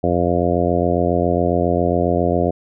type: harmonic tone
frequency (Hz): 87.31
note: F2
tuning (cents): 0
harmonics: 1 / 2 / 3 / 4 / 5 / 6 / 7 / 8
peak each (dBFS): -23 / -23 / -23 / -23 / -23 / -23 / -23 / -23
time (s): 0.03-2.51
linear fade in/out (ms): 10
effects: none